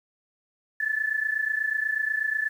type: tone pair together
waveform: sine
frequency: 1731.8 / 1760 Hz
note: A6 / A6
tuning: -28 / 0 cents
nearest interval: unison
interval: 28 cents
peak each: -26 / -28 dBFS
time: 0.8-2.49 s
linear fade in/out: 5 ms
effects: 9-bit